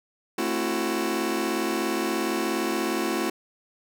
sawtooth chord, F# half-diminished seventh, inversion first, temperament just, 222 / 266.4 / 333 / 370 Hz, A3 / C4 / E4 / F#4, +16 / +31 / +18 / 0 cents, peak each -27 / -28 / -24 / -26 dBFS, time 0.38-3.3 s, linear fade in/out 5 ms, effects none

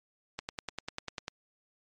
click train, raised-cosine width 0.2 ms, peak -18 dBFS, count 10, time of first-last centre 0.39-1.281 s, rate 10.1 Hz, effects MP3 48 kbps

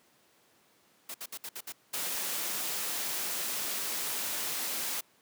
white noise bursts, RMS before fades -40 dBFS, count 6, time 1.09-1.723 s, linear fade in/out 5 ms, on 53 ms, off 63 ms
white noise, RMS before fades -34 dBFS, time 1.93-5.01 s, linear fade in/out 10 ms
effects pink hiss -65 dBFS RMS until 5.21 s + high-pass 200 Hz 12 dB/octave

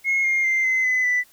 sine tone with pitch steps, 2163 / 2126 / 2089 / 2053 / 2018 / 1983.5 Hz, C#7 / C7 / C7 / C7 / B6 / B6, -43 / +27 / -3 / -33 / +37 / +7 cents, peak -16 dBFS, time 0.04-1.24 s, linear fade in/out 50 ms, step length 200 ms, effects tanh soft clip ceiling -15 dBFS + white hiss -55 dBFS RMS until 1.32 s

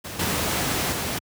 pink noise with level steps, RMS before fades -34 / -24 / -27 dBFS, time 0.04-1.19 s, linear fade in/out 10 ms, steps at 0.19 / 0.92 s, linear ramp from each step 5 ms, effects high-pass 80 Hz 12 dB/octave

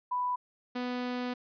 sine / sawtooth tone pair in turn, 991 / 247.8 Hz, B5 / B3, +6 / +6 cents, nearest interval 2 octaves, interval 2400 cents, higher first, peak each -28 dBFS, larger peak neither, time 0.11-0.36 / 0.75-1.34 s, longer second, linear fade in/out 10 ms, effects resampled to 11025 Hz

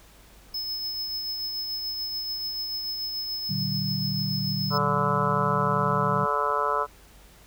square tone with tremolo, 5200 Hz, E8, 24 cents flat, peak -28 dBFS, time 0.54-4.78 s, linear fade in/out 5 ms, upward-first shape triangle, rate 6.9 Hz, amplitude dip 35%
sine chord, Bb augmented, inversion none, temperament equal with one note detuned, 116.54 / 146.83 / 189.43 Hz, Bb2 / D3 / F#3, 0 / 0 / +41 cents, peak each -33 / -30 / -30 dBFS, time 3.49-6.26 s, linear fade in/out 10 ms
harmonic tone, 144.9 Hz, D3, 23 cents flat, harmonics 3 / 4 / 5 / 6 / 7 / 8 / 9 / 10, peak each -31 / -31 / -36 / -39 / -27 / -33 / -27 / -38 dBFS, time 4.7-6.87 s, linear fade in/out 50 ms
effects added 50 Hz sine -54 dBFS peak until 7.46 s + pink hiss -54 dBFS RMS until 7.46 s

